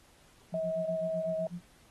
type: tone with tremolo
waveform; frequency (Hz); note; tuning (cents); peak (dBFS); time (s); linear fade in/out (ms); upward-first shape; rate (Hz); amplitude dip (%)
sine; 174.61; F3; 0; -35; 0.52-1.63; 10; sine; 8; 100
type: tone with vibrato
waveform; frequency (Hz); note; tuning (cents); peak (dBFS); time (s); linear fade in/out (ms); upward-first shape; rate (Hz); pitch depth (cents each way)
sine; 640; D#5; +49; -30; 0.54-1.47; 2; sine; 5.8; 10
effects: pink hiss -62 dBFS RMS until 1.9 s + AAC 32 kbps